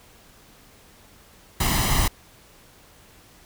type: noise with comb filter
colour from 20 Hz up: pink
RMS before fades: -21 dBFS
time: 1.6-2.08 s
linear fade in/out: 5 ms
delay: 1 ms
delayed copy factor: +0.65
effects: pink hiss -52 dBFS RMS until 3.45 s